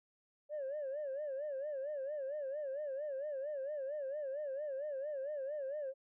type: tone with vibrato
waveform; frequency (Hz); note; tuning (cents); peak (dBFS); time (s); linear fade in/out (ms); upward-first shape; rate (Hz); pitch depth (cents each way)
sine; 567; C#5; +39; -36; 0.49-5.94; 50; sine; 4.4; 130
effects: tanh soft clip ceiling -35 dBFS